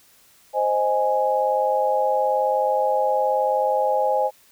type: chord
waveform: sine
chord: Ab major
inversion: first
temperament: equal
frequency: 523.3 / 622.3 / 830.6 Hz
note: C5 / Eb5 / Ab5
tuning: 0 / 0 / 0 cents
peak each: -22 / -24 / -21 dBFS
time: 0.53-4.31 s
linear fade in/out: 50 ms
effects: white hiss -55 dBFS RMS until 4.51 s